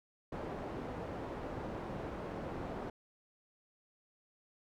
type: low-pass noise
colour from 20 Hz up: white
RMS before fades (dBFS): -42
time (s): 0.32-2.9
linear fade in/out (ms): 5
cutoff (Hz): 630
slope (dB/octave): 12
effects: none